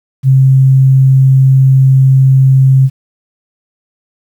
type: tone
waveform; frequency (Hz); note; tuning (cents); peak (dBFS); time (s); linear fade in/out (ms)
sine; 133.1; C3; +30; -3; 0.23-2.9; 50
effects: 7-bit